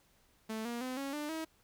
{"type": "tone with pitch steps", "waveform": "sawtooth", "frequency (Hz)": [220, 237.2, 255.7, 275.6, 297.1, 320.2], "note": ["A3", "A#3", "C4", "C#4", "D4", "D#4"], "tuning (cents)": [0, 30, -40, -10, 20, 50], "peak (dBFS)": -33, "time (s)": [0.49, 1.45], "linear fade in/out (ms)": 10, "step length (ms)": 160, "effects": ["pink hiss -69 dBFS RMS until 1.63 s"]}